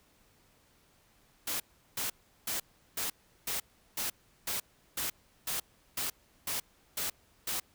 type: noise bursts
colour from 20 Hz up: white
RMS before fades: -34 dBFS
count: 13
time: 1.47-7.6 s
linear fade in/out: 5 ms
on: 130 ms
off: 370 ms
effects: pink hiss -66 dBFS RMS until 7.74 s